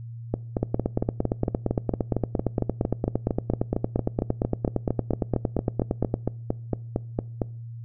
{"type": "two click trains", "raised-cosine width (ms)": 2, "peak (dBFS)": [-9, -10], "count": [49, 32], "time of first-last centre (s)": [[0.63, 6.141], [0.34, 7.418]], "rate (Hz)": [8.71, 4.38], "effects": ["noise-tail reverb RT60 0.5 s tail -23 dB re dry", "added 116 Hz sine -35 dBFS peak until 7.84 s"]}